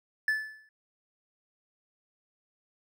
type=tone with exponential decay; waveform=triangle; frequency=1741 Hz; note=A6; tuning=19 cents flat; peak=-20 dBFS; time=0.28-0.69 s; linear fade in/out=2 ms; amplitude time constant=89 ms; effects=none